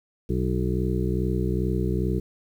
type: harmonic tone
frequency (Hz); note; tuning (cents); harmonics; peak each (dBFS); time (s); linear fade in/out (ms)
62.4; B1; +19; 1 / 2 / 3 / 5 / 6 / 7; -27 / -28 / -28 / -32 / -30 / -34; 0.29-2.2; 10
effects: 9-bit